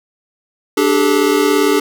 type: chord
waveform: square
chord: D suspended fourth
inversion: none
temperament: equal with one note detuned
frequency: 293.7 / 392 / 429.7 Hz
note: D4 / G4 / A4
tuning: 0 / 0 / -41 cents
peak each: -16 dBFS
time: 0.77-1.8 s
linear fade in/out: 5 ms
effects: none